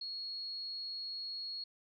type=tone; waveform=sine; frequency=4319 Hz; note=C#8; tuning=46 cents flat; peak=-39 dBFS; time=0.01-1.64 s; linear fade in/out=5 ms; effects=none